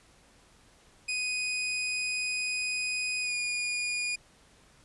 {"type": "tone with pitch glide", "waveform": "sawtooth", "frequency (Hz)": [2491, 2444], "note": ["D#7", "D#7"], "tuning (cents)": [1, -32], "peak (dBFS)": -26, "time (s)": [1.08, 4.16], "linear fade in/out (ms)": 10, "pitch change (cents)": -33, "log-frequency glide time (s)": [3.21, 3.34], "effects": ["pink hiss -60 dBFS RMS until 4.84 s", "resampled to 24000 Hz"]}